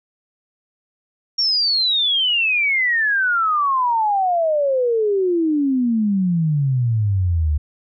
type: exponential sweep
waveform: sine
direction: down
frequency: 5588 to 72 Hz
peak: -15 dBFS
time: 1.38-7.58 s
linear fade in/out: 10 ms
effects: none